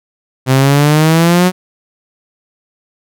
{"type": "exponential sweep", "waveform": "sawtooth", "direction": "up", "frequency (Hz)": [128.9, 185], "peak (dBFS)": -3, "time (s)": [0.46, 1.52], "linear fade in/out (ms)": 50, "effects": []}